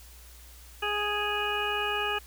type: harmonic tone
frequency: 415 Hz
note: G#4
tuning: 1 cent flat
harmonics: 1 / 2 / 3 / 4 / 6 / 7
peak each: -34 / -34 / -34 / -34 / -34 / -34 dBFS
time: 0.82-2.19 s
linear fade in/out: 10 ms
effects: added 60 Hz sine -49 dBFS peak until 2.26 s + white hiss -53 dBFS RMS until 2.26 s